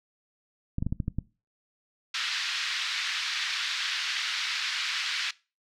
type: clicks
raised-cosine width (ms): 5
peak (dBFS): -16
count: 7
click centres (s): 0.784 / 0.825 / 0.866 / 0.925 / 1.002 / 1.081 / 1.186
type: band-pass noise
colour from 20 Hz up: white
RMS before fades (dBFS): -31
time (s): 2.14-5.31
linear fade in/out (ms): 5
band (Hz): 1400 to 4500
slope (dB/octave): 24
effects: noise-tail reverb RT60 0.3 s tail -21 dB re dry